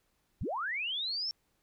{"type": "linear sweep", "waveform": "sine", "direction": "up", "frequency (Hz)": [38.89, 5500], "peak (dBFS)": -32, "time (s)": [0.41, 1.31], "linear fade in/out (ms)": 0, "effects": ["pink hiss -75 dBFS RMS until 1.62 s"]}